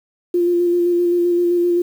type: tone with vibrato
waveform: sine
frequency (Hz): 349.2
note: F4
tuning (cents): 0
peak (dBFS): -13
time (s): 0.34-1.82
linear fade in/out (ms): 5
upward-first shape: square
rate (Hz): 7.7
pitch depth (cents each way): 15
effects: 7-bit